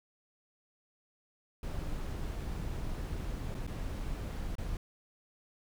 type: noise with dropouts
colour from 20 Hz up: brown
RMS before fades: -37 dBFS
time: 1.63-4.77 s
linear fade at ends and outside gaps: 2 ms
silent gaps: 3.545-3.549 / 3.668-3.675 / 4.554-4.582 s
effects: none